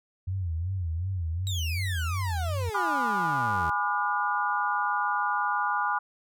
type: tone with vibrato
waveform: sine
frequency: 88 Hz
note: F2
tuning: 14 cents sharp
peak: -27 dBFS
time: 0.27-2.7 s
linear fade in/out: 10 ms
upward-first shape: sine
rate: 2.7 Hz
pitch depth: 160 cents each way
type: exponential sweep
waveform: 30% pulse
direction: down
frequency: 3881 to 75.6 Hz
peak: -30 dBFS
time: 1.47-3.7 s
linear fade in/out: 0 ms
type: chord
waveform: sine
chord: G# diminished seventh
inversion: none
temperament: just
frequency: 830.6 / 996.7 / 1196.1 / 1435.3 Hz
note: G#5 / B5 / D6 / F6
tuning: 0 / +16 / +31 / +47 cents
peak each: -30 dBFS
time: 2.74-5.99 s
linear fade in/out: 10 ms
effects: none